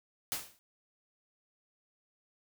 white noise with exponential decay, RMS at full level -32 dBFS, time 0.32-0.59 s, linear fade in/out 0 ms, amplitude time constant 58 ms, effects none

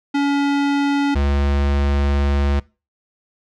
square tone pair in turn, 283 / 70.55 Hz, C#4 / C#2, +36 / +31 cents, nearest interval 2 octaves, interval 2405 cents, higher first, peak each -16 dBFS, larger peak neither, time 0.14-1.15 / 1.15-2.6 s, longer second, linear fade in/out 10 ms, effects noise-tail reverb RT60 0.3 s tail -22 dB re dry + low-pass 4000 Hz 12 dB/octave

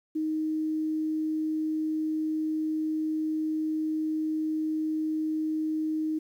sine tone, 312.4 Hz, D#4, 7 cents sharp, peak -26 dBFS, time 0.15-6.19 s, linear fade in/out 10 ms, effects 10-bit

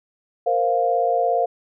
sine chord, Bb suspended second, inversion none, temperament equal, 466.2 / 523.3 / 698.5 Hz, Bb4 / C5 / F5, 0 / 0 / 0 cents, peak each -23 / -23 / -19 dBFS, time 0.46-1.46 s, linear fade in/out 10 ms, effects none

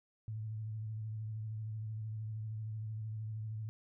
sine tone with vibrato, 109 Hz, A2, 16 cents flat, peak -38 dBFS, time 0.28-3.69 s, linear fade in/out 0 ms, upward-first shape sine, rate 13 Hz, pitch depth 34 cents each way, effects none

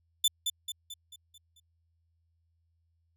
sawtooth tone with echo, 3520 Hz, A7, in tune, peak -19 dBFS, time 0.24-0.28 s, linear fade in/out 5 ms, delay 220 ms, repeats 6, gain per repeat -6 dB, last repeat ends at 1.6 s, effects added 83 Hz sine -70 dBFS peak until 3.16 s

